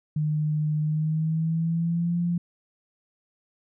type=tone with pitch glide; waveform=sine; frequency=152.3 to 172.94 Hz; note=D#3 to F3; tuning=-37 to -17 cents; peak=-22 dBFS; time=0.16-2.38 s; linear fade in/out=5 ms; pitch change=+220 cents; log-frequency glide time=0.81-2.18 s; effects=none